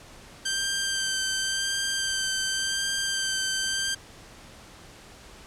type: tone with vibrato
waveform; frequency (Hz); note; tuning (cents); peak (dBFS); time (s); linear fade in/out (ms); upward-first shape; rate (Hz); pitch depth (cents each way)
10% pulse; 1568; G6; 0; -16; 0.45-3.95; 10; sine; 0.91; 18
effects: pink hiss -48 dBFS RMS until 5.46 s + low-pass 9000 Hz 12 dB/octave